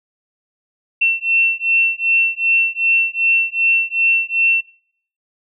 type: beating tone pair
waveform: sine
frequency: 2700 / 2702.6 Hz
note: E7 / E7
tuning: +41 / +43 cents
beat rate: 2.6 Hz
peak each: -17 dBFS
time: 1.01-4.61 s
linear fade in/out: 10 ms
effects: noise-tail reverb RT60 0.6 s tail -21 dB re dry